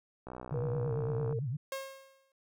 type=click train; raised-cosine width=1 ms; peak=-29 dBFS; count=67; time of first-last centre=0.27-1.326 s; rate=62.5 Hz
type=tone with vibrato; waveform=sine; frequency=130.81 Hz; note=C3; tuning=in tune; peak=-32 dBFS; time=0.51-1.57 s; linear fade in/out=10 ms; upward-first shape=triangle; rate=8.9 Hz; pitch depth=290 cents each way
type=tone with pitch glide; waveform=sine; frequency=480 to 453.8 Hz; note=B4 to A#4; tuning=-49 to -47 cents; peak=-35 dBFS; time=0.54-1.39 s; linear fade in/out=2 ms; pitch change=-98 cents; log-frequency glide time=0.85-0.93 s
type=tone with exponential decay; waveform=sawtooth; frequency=539 Hz; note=C#5; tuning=49 cents flat; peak=-30 dBFS; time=1.72-2.32 s; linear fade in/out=2 ms; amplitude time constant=130 ms
effects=none